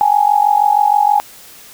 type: tone with amplitude modulation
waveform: sine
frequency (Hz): 830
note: G#5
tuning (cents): -1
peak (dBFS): -5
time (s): 0.01-1.2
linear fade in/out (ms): 0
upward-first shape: sine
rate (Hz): 46.3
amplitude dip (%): 85
effects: white hiss -39 dBFS RMS until 1.73 s